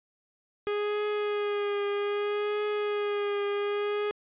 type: tone with vibrato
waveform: 45% pulse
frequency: 412.4 Hz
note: G#4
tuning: 12 cents flat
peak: -27 dBFS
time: 0.67-4.11 s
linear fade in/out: 0 ms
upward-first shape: triangle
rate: 0.63 Hz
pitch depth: 29 cents each way
effects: resampled to 8000 Hz